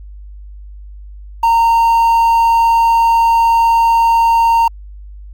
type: tone with quantisation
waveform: triangle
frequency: 921 Hz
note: A#5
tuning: 21 cents flat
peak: -6 dBFS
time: 1.43-4.68 s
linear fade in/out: 5 ms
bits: 6
effects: added 50 Hz sine -30 dBFS peak until 5.33 s